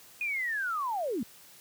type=linear sweep; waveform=sine; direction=down; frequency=2489 to 198.5 Hz; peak=-29 dBFS; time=0.21-1.23 s; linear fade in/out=2 ms; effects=white hiss -54 dBFS RMS until 1.6 s + high-pass 60 Hz 12 dB/octave